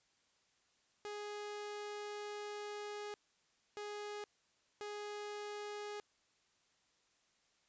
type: tone bursts at uneven times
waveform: sawtooth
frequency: 415.3 Hz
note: G#4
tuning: in tune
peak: -39 dBFS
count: 3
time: 1.05-3.14 / 3.77-4.24 / 4.81-6 s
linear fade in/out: 0 ms
effects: white hiss -75 dBFS RMS until 7.68 s + resampled to 16000 Hz